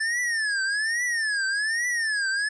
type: tone with vibrato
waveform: square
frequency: 1748 Hz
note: A6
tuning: 12 cents flat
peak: -24 dBFS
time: 0-2.49 s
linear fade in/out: 10 ms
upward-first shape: triangle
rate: 1.2 Hz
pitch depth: 220 cents each way
effects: resampled to 22050 Hz